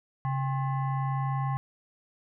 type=tone with frequency modulation; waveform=sine; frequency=135.6 Hz; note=C#3; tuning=38 cents flat; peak=-26 dBFS; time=0.25-1.57 s; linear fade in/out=0 ms; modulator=934 Hz; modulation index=0.73; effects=none